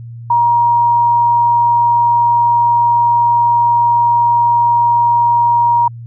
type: tone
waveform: sine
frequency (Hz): 947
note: A#5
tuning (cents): +27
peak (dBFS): -8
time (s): 0.3-5.88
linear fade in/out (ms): 5
effects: added 117 Hz sine -27 dBFS peak until 6.06 s